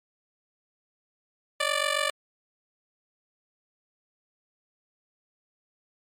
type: ring-modulated tone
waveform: 10% pulse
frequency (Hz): 587.3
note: D5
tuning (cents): 0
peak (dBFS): -13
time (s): 1.6-2.1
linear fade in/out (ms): 2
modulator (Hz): 23.6
effects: low-pass 11000 Hz 12 dB/octave + MP3 96 kbps